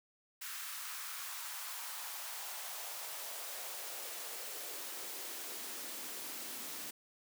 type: noise with high-pass filter sweep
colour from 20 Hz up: white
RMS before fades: -44 dBFS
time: 0.41-6.91 s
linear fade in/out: 10 ms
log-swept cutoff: 1400 to 220 Hz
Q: 1.9
effects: none